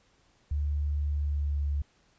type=tone with pitch glide; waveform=sine; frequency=73.1 to 71.89 Hz; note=D2 to D2; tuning=-7 to -36 cents; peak=-26 dBFS; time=0.51-1.82 s; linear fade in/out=5 ms; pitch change=-29 cents; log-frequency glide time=1.13-1.67 s; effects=pink hiss -66 dBFS RMS until 2.18 s + resampled to 16000 Hz